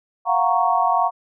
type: chord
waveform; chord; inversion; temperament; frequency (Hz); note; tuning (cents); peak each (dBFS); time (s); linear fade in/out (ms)
sine; Gb major seventh; third; equal; 698.5 / 740 / 932.3 / 1108.7; F5 / Gb5 / Bb5 / Db6; 0 / 0 / 0 / 0; -21; 0.25-1.11; 50
effects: none